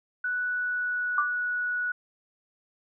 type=tone with pitch glide; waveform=sine; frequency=1480 to 1468.1 Hz; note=F#6 to F#6; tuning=0 to -14 cents; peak=-26 dBFS; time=0.24-1.92 s; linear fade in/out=5 ms; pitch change=-14 cents; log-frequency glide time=0.42-1.28 s
type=tone with exponential decay; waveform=sine; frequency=1174.7 Hz; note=D6; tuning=in tune; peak=-18 dBFS; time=1.18-1.37 s; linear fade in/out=2 ms; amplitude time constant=40 ms
effects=none